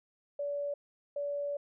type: tone pair in turn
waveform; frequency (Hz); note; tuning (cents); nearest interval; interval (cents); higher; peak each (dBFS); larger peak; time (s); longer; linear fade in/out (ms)
sine; 574 / 574; D5 / D5; -40 / -40; unison; 0; neither; -32 / -32; neither; 0.39-0.74 / 1.16-1.57; second; 5
effects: none